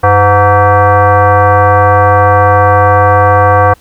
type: tone with frequency modulation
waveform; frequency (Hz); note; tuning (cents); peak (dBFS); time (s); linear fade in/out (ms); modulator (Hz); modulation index
sine; 317.1; D#4; +33; -3; 0.03-3.74; 10; 413; 2.6
effects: pink hiss -45 dBFS RMS until 3.8 s